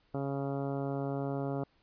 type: harmonic tone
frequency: 138.59 Hz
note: C#3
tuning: in tune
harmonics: 1 / 2 / 3 / 4 / 5 / 6 / 7 / 8 / 9 / 10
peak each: -36 / -37 / -39 / -41 / -42 / -48 / -52 / -54 / -52 / -55 dBFS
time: 0.14-1.64 s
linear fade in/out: 5 ms
effects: pink hiss -70 dBFS RMS until 1.82 s + resampled to 11025 Hz